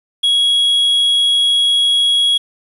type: tone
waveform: triangle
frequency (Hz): 3322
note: G#7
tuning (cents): 0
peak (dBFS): -9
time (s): 0.23-2.38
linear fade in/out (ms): 10
effects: resampled to 32000 Hz + 7-bit